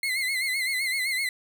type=tone with vibrato; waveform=35% pulse; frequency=2093 Hz; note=C7; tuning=in tune; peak=-23 dBFS; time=0.03-1.29 s; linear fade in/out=2 ms; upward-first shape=sine; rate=7.8 Hz; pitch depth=81 cents each way; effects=none